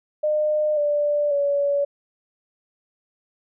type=tone with pitch steps; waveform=sine; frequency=607 / 587.3 / 568.3 Hz; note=D#5 / D5 / C#5; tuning=-43 / 0 / +43 cents; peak=-18 dBFS; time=0.23-1.85 s; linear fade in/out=10 ms; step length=540 ms; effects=none